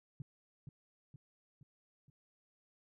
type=tone with echo; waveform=sine; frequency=137.8 Hz; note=C#3; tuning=10 cents flat; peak=-40 dBFS; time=0.2-0.22 s; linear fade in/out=2 ms; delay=470 ms; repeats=4; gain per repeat=-5 dB; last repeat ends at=2.1 s; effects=none